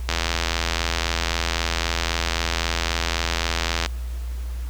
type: click train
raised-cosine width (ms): 0.2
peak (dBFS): -4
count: 317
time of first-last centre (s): 0.09-3.861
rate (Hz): 83.8
effects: added 60 Hz sine -26 dBFS peak until 4.69 s + pink hiss -46 dBFS RMS until 4.69 s